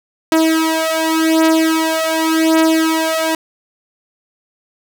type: beating tone pair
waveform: sawtooth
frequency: 320.9 / 321.78 Hz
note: E4 / E4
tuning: -46 / -42 cents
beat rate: 0.88 Hz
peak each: -11 dBFS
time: 0.32-3.35 s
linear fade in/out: 2 ms
effects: none